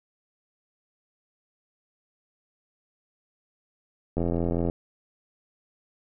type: click train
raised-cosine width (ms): 2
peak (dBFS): -14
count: 46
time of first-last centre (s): 4.17-4.699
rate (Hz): 85.1
effects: none